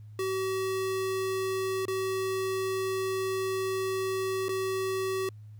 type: tone with dropouts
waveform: square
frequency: 380.2 Hz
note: F#4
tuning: 47 cents sharp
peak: -29 dBFS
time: 0.19-5.29 s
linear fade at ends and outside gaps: 2 ms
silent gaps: 1.854-1.881 / 4.484-4.491 s
effects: added 106 Hz sine -44 dBFS peak until 5.59 s + pink hiss -73 dBFS RMS until 5.59 s